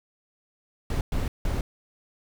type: noise bursts at uneven times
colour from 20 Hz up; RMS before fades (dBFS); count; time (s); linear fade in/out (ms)
brown; -26; 3; 0.9-1.01 / 1.12-1.28 / 1.45-1.61; 2
effects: none